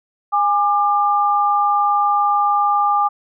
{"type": "tone pair together", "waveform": "sine", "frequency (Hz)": [821.2, 1194], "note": ["G#5", "D6"], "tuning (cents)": [-20, 28], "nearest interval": "tritone", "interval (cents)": 648, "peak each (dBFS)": -16, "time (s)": [0.32, 3.09], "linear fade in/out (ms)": 20, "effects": []}